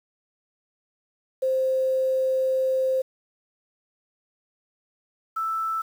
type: tone pair in turn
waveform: sine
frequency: 523.3 / 1320.9 Hz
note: C5 / E6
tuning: 0 / +3 cents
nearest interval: octave + major third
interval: 1603 cents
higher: second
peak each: -20 / -24 dBFS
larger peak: first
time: 1.42-3.02 / 5.36-5.82 s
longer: first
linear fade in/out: 10 ms
effects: 8-bit